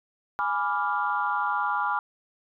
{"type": "chord", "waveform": "sine", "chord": "G# diminished seventh", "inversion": "none", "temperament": "equal", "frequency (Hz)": [830.6, 987.8, 1174.7, 1396.9], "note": ["G#5", "B5", "D6", "F6"], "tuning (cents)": [0, 0, 0, 0], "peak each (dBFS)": -29, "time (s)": [0.39, 1.99], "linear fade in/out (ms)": 0, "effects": ["tanh soft clip ceiling -13 dBFS"]}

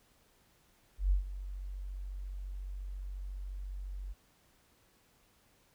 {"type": "tone with ADSR envelope", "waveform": "sine", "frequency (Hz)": 47.14, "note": "F#1", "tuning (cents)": 33, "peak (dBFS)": -23, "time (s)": [0.98, 4.14], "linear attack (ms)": 130, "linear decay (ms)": 120, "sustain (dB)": -15, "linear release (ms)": 25, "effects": ["pink hiss -68 dBFS RMS until 5.74 s"]}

